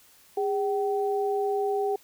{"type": "tone pair together", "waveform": "sine", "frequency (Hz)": [407.6, 767], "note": ["G#4", "G5"], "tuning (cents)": [-32, -38], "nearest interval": "major seventh", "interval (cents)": 1094, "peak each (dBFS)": [-25, -29], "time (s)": [0.37, 1.96], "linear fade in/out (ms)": 5, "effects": ["white hiss -57 dBFS RMS until 2.03 s"]}